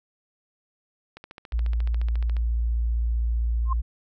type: click train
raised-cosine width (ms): 0.3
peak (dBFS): -25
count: 18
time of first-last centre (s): 1.17-2.367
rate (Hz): 14.2
type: tone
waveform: sine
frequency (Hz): 57.7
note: A#1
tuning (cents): -17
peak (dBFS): -21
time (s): 1.52-3.82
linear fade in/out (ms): 20
type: tone with exponential growth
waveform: sine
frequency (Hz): 1058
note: C6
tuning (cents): +19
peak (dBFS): -22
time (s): 3.65-3.73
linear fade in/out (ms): 5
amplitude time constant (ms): 17
effects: none